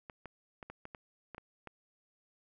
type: clicks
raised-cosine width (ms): 0.5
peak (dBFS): -30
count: 9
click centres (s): 0.098 / 0.257 / 0.628 / 0.7 / 0.854 / 0.948 / 1.347 / 1.381 / 1.673
effects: none